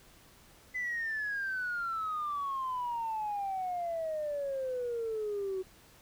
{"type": "exponential sweep", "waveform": "sine", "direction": "down", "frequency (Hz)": [2023, 371.2], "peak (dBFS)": -31, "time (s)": [0.74, 5.63], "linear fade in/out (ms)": 20, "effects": ["tanh soft clip ceiling -28 dBFS", "pink hiss -59 dBFS RMS until 6.01 s"]}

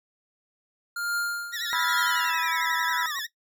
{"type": "tone with tremolo", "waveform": "square", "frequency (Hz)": 1404, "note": "F6", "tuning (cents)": 9, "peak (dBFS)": -25, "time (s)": [0.96, 2.31], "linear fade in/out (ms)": 5, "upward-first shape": "triangle", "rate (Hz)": 1.2, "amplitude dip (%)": 95}
{"type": "tone with vibrato", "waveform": "20% pulse", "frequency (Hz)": 1805, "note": "A6", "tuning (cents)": 44, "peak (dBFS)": -25, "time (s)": [1.52, 3.27], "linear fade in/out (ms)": 20, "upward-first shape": "sine", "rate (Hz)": 11, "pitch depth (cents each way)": 110}
{"type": "linear sweep", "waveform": "sine", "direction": "down", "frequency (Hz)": [3976, 1066], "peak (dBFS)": -34, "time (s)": [1.59, 3.19], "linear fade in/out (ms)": 0}
{"type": "harmonic tone", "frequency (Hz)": 327.6, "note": "E4", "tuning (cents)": -11, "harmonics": [3, 4, 5, 6], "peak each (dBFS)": [-30, -31, -32, -33], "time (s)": [1.73, 3.06], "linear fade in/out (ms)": 0}
{"effects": ["noise-tail reverb RT60 0.1 s tail -17 dB re dry"]}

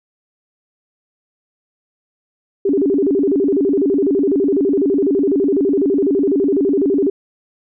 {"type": "tone with vibrato", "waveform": "sine", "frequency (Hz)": 333.7, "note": "E4", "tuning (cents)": 21, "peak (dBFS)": -12, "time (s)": [2.65, 7.1], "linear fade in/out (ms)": 5, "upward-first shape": "square", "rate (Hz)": 12, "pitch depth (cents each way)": 290, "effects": []}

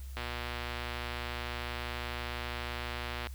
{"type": "click train", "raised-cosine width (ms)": 0.3, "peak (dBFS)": -21, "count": 373, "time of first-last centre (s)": [0.17, 3.27], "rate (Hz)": 120, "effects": ["added 66 Hz sine -40 dBFS peak until 3.34 s", "white hiss -57 dBFS RMS until 3.34 s"]}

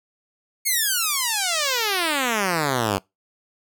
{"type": "exponential sweep", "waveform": "5% pulse", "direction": "down", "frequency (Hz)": [2217, 92.5], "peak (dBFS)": -9, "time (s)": [0.65, 2.99], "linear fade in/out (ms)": 20, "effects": ["noise-tail reverb RT60 0.2 s tail -24 dB re dry"]}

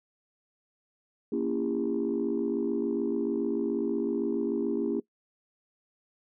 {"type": "chord", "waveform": "sine", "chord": "A# diminished seventh", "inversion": "none", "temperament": "just", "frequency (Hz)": [233.1, 279.7, 335.6, 402.8], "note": ["A#3", "C#4", "E4", "G4"], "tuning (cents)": [0, 16, 31, 47], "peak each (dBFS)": -31, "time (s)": [1.32, 5], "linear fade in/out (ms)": 5, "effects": ["noise-tail reverb RT60 0.1 s tail -20 dB re dry", "tanh soft clip ceiling -19 dBFS"]}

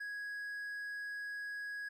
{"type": "tone", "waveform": "triangle", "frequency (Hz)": 1661.2, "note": "G#6", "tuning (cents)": 0, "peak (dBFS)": -38, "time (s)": [0, 1.89], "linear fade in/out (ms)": 10, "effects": []}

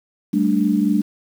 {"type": "chord", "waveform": "sine", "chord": "G suspended second", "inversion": "none", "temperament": "equal", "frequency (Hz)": [196, 220, 293.7], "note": ["G3", "A3", "D4"], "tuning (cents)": [0, 0, 0], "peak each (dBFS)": -19, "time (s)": [0.33, 1.02], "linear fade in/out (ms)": 10, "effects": ["7-bit"]}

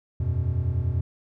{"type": "chord", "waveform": "triangle", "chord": "E suspended second", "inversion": "none", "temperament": "just", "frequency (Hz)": [82.41, 92.71, 123.61], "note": ["E2", "F#2", "B2"], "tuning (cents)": [0, 4, 2], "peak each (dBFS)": -25, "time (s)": [0.2, 1.01], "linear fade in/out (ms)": 5, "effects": []}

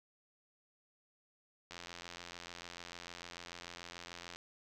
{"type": "click train", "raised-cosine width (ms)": 0.2, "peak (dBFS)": -29, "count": 231, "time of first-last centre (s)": [1.71, 4.36], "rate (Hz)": 86.8, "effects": []}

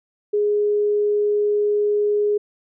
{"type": "tone", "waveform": "sine", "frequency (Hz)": 415.3, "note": "G#4", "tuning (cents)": 0, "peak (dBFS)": -16, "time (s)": [0.33, 2.38], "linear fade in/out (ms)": 10, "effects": []}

